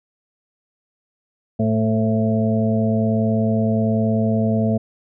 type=harmonic tone with a mistuned harmonic; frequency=110.5 Hz; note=A2; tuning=8 cents sharp; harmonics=1 / 2 / 4 / 5 / 6; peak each=-21 / -18 / -27 / -29 / -25 dBFS; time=1.59-4.78 s; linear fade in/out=10 ms; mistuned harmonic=5; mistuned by=-29 cents; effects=none